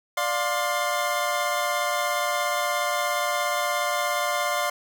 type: tone cluster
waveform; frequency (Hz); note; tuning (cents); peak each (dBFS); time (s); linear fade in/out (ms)
25% pulse; 590 / 707 / 1052; D5 / F5 / C6; +8 / +21 / +9; -24; 0.17-4.7; 5
effects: none